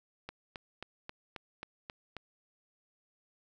click train, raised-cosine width 0.3 ms, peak -25 dBFS, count 8, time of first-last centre 0.29-2.167 s, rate 3.73 Hz, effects none

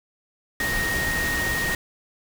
sine tone in noise, 1864.7 Hz, A#6, in tune, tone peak -24 dBFS, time 0.6-1.75 s, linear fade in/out 2 ms, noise pink, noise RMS -28 dBFS, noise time 0.6-1.75 s, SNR +1 dB, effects none

